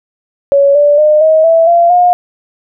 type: tone with pitch steps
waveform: sine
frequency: 560 / 583.1 / 607.2 / 632.2 / 658.3 / 685.5 / 713.8 Hz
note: C#5 / D5 / D#5 / D#5 / E5 / F5 / F5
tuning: +18 / -13 / -42 / +27 / -3 / -32 / +38 cents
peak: -4 dBFS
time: 0.52-2.13 s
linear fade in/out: 0 ms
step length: 230 ms
effects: none